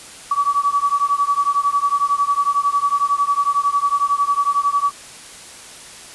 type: beating tone pair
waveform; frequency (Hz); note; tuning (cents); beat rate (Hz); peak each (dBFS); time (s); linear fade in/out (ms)
sine; 1138 / 1149; C#6 / D6; +45 / -38; 11; -18; 0.31-4.91; 5
effects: white hiss -38 dBFS RMS until 6.14 s + resampled to 24000 Hz